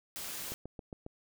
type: noise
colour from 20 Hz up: white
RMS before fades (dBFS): -41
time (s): 0.16-0.54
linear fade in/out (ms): 0
type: click train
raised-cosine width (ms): 2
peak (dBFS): -29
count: 5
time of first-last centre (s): 0.52-1.064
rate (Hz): 7.35
effects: none